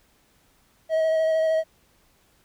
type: tone with vibrato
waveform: triangle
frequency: 639 Hz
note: D#5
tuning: 46 cents sharp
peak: -17 dBFS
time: 0.89-1.64 s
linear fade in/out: 50 ms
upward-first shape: square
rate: 13 Hz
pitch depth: 12 cents each way
effects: pink hiss -62 dBFS RMS until 2.44 s